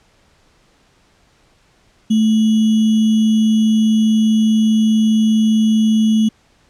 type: tone with sample-and-hold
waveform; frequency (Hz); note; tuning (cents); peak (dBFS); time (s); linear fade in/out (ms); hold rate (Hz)
sine; 218.8; A3; -9; -10; 2.1-6.29; 10; 3150
effects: pink hiss -55 dBFS RMS until 6.69 s + low-pass 7000 Hz 12 dB/octave